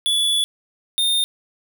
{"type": "tone pair in turn", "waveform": "square", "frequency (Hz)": [3435, 3639], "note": ["A7", "A#7"], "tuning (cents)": [-42, -42], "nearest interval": "minor second", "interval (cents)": 100, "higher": "second", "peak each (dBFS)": -17, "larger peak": "neither", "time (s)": [[0.06, 0.44], [0.98, 1.24]], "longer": "first", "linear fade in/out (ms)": 0, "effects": []}